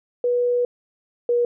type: tone pair in turn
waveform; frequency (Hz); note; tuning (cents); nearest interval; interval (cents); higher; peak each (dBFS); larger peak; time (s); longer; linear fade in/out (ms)
sine; 487.7 / 480.2; B4 / B4; -22 / -49; unison; 27; first; -17 / -16; second; 0.24-0.65 / 1.29-1.45; first; 2
effects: none